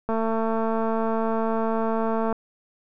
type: click train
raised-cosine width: 1 ms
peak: -13 dBFS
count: 502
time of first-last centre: 0.09-2.327 s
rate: 224 Hz
effects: none